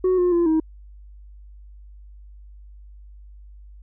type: tone with pitch steps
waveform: sine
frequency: 369.9 / 357 / 343.2 / 317.5 Hz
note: F#4 / F4 / F4 / D#4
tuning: 0 / +38 / -30 / +35 cents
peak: -13 dBFS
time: 0.04-0.6 s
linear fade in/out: 5 ms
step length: 140 ms
effects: tanh soft clip ceiling -15 dBFS + added 50 Hz sine -41 dBFS peak until 3.82 s